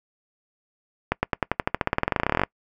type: accelerating click train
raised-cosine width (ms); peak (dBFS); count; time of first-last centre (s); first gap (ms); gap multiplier
0.5; -5; 26; 1.12-2.435; 110; 0.93
effects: noise-tail reverb RT60 0.1 s tail -25 dB re dry